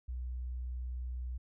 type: tone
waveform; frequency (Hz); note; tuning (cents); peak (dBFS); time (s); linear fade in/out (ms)
sine; 62; B1; +7; -36; 0.08-1.38; 10
effects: none